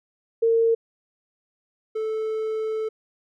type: tone pair in turn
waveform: sine / triangle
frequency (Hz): 456.6 / 438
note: A#4 / A4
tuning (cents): -36 / -8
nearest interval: minor second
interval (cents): 72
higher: first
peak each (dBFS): -16 / -22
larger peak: first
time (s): 0.42-0.75 / 1.95-2.89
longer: second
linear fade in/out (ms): 10
effects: none